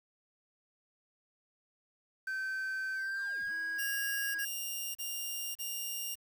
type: tone with pitch glide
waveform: triangle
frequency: 1544 to 1645.3 Hz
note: G6 to G#6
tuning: -27 to -17 cents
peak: -32 dBFS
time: 2.27-4.45 s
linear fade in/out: 5 ms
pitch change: +110 cents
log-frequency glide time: 2.94-3.52 s
type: tone bursts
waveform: 5% pulse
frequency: 2820 Hz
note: F7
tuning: 16 cents sharp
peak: -27 dBFS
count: 4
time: 3.78-6.156 s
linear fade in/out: 20 ms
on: 570 ms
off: 32 ms
effects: 9-bit